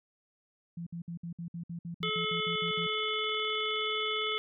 sine tone bursts, 170 Hz, F3, 46 cents flat, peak -36 dBFS, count 14, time 0.77-2.868 s, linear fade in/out 5 ms, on 96 ms, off 58 ms
harmonic tone, 431 Hz, A4, 36 cents flat, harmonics 1 / 3 / 5 / 7 / 8, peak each -36 / -36 / -36 / -36 / -36 dBFS, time 2.03-4.38 s, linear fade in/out 0 ms
click train, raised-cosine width 0.3 ms, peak -37 dBFS, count 34, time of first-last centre 2.68-4.372 s, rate 19.5 Hz
effects none

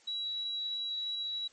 sine tone, 3899 Hz, B7, 23 cents flat, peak -33 dBFS, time 0.07-1.48 s, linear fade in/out 10 ms, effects white hiss -62 dBFS RMS until 1.52 s + MP3 32 kbps

